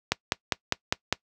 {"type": "click train", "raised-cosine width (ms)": 0.2, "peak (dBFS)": -4, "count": 6, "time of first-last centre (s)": [0.12, 1.126], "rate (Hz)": 4.97, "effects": ["noise-tail reverb RT60 0.1 s tail -22 dB re dry", "high-pass 60 Hz 12 dB/octave"]}